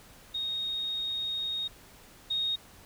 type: tone pair in turn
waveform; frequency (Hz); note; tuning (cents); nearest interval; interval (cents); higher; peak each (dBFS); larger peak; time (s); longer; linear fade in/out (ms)
sine; 3729 / 3729; A#7 / A#7; 0 / 0; unison; 0; neither; -30 / -27; second; 0.34-1.68 / 2.3-2.56; first; 10
effects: pink hiss -54 dBFS RMS until 2.85 s